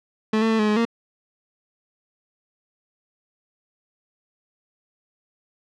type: tone with pitch steps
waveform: 30% pulse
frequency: 217.4 / 223.7 / 222.4 / 212.5 / 211 / 231.5 Hz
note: A3 / A3 / A3 / G#3 / G#3 / A#3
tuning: -21 / +29 / +19 / +40 / +28 / -12 cents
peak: -15 dBFS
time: 0.33-0.852 s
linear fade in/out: 5 ms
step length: 87 ms
effects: low-pass 4000 Hz 12 dB/octave